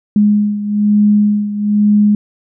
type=beating tone pair; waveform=sine; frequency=207.7 / 208.8 Hz; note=G#3 / G#3; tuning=0 / +10 cents; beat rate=1.1 Hz; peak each=-10 / -15 dBFS; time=0.16-2.15 s; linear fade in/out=2 ms; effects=none